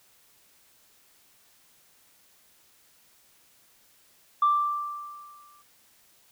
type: tone with exponential decay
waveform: sine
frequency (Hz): 1176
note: D6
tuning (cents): +2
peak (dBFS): -16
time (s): 4.42-5.62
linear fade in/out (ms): 5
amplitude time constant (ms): 260
effects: tanh soft clip ceiling -14 dBFS + white hiss -61 dBFS RMS until 6.31 s